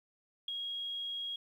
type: tone with ADSR envelope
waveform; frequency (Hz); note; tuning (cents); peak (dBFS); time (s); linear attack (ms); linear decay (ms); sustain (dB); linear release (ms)
sine; 3287; G#7; -19; -31; 0.48-1.36; 4; 5; -5; 4
effects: 11-bit